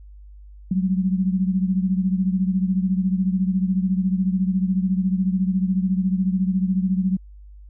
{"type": "beating tone pair", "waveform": "sine", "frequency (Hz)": [185, 199], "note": ["F#3", "G3"], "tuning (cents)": [0, 26], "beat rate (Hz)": 14, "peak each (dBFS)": [-19, -24], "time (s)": [0.71, 7.17], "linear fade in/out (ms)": 5, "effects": ["added 50 Hz sine -40 dBFS peak until 7.69 s"]}